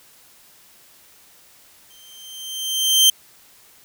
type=tone with exponential growth; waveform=sawtooth; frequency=3134 Hz; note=G7; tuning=1 cent flat; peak=-6 dBFS; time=1.9-3.1 s; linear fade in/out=5 ms; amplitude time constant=260 ms; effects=white hiss -51 dBFS RMS until 3.84 s